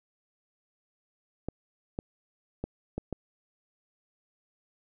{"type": "clicks", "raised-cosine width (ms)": 2, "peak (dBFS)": -19, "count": 5, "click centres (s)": [1.486, 1.989, 2.64, 2.98, 3.127], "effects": []}